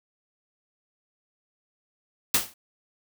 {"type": "noise with exponential decay", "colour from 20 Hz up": "white", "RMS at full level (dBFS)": -17, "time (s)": [2.34, 2.54], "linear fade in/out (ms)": 5, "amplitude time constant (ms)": 42, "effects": []}